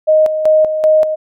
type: tone with tremolo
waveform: sine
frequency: 622.3 Hz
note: D#5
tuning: in tune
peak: -6 dBFS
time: 0.07-1.16 s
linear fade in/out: 20 ms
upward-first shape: square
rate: 2.6 Hz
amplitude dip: 60%
effects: none